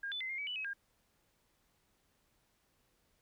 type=tone with pitch steps; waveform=sine; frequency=1616 / 3495 / 2057 / 2123 / 2281 / 2971 / 2556 / 1613 Hz; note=G#6 / A7 / C7 / C7 / C#7 / F#7 / D#7 / G6; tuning=-48 / -12 / -30 / +25 / +49 / +6 / +46 / +49 cents; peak=-37 dBFS; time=0.03-0.734 s; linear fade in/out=5 ms; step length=88 ms; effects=pink hiss -75 dBFS RMS until 3.21 s